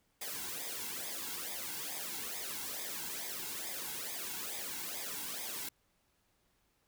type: noise with flanger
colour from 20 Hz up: white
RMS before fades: -41 dBFS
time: 0.21-5.69 s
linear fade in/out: 5 ms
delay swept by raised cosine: 0.69 to 1.69 ms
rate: 2.3 Hz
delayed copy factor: -0.75
effects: pink hiss -75 dBFS RMS until 6.87 s